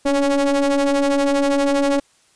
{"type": "ring-modulated tone", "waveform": "square", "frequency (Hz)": 138.59, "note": "C#3", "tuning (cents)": 0, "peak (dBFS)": -13, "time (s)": [0.05, 2], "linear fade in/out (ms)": 10, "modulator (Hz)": 422, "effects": ["white hiss -57 dBFS RMS until 2.35 s", "resampled to 22050 Hz"]}